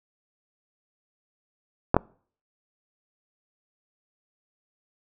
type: clicks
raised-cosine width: 1 ms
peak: -3 dBFS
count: 2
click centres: 1.944 / 1.966 s
effects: noise-tail reverb RT60 0.5 s tail -26 dB re dry